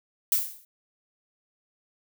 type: noise with exponential decay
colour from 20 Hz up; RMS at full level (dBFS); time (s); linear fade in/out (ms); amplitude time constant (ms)
violet; -19; 0.32-0.65; 1; 71
effects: none